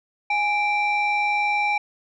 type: tone pair together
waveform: sine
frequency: 828.4 / 2349 Hz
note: G#5 / D7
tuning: -5 / 0 cents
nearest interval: octave + tritone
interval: 1805 cents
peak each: -20 dBFS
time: 0.3-1.78 s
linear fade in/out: 5 ms
effects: tanh soft clip ceiling -16 dBFS